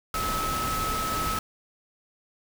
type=tone in noise; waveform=sine; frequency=1294 Hz; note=E6; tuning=32 cents flat; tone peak=-28 dBFS; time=0.14-1.39 s; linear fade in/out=2 ms; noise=pink; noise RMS=-31 dBFS; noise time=0.14-1.39 s; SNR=0 dB; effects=none